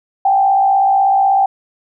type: tone with frequency modulation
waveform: sine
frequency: 784 Hz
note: G5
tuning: in tune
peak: -9 dBFS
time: 0.25-1.46 s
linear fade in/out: 5 ms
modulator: 56.2 Hz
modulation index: 0.59
effects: none